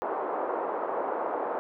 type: band-pass noise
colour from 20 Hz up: pink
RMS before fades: -31 dBFS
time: 0.02-1.59 s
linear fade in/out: 0 ms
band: 400 to 1100 Hz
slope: 24 dB/octave
effects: none